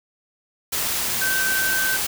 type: tone in noise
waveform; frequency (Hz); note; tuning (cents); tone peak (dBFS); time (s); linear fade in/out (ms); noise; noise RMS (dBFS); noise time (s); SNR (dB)
sine; 1542; G6; -29; -21; 1.21-1.97; 10; white; -24; 0.72-2.07; 0
effects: none